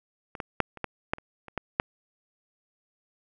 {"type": "clicks", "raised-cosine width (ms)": 0.5, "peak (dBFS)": [-24, -16, -6, -27, -14, -9, -29, -28, -14, -6], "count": 10, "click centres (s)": [0.352, 0.402, 0.603, 0.773, 0.843, 1.135, 1.184, 1.483, 1.577, 1.799], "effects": []}